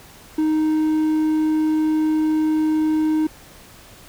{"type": "tone", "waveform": "triangle", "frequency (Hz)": 311.1, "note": "D#4", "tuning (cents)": 0, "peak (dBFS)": -14, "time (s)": [0.38, 3.27], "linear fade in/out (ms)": 5, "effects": ["pink hiss -45 dBFS RMS until 4.08 s"]}